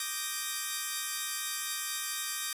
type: chord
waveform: 5% pulse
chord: Eb major seventh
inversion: third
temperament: equal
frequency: 1174.7 / 1244.5 / 1568 / 1864.7 Hz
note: D6 / Eb6 / G6 / Bb6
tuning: 0 / 0 / 0 / 0 cents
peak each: -27 / -29 / -27 / -27 dBFS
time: 0-2.53 s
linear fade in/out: 2 ms
effects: resampled to 32000 Hz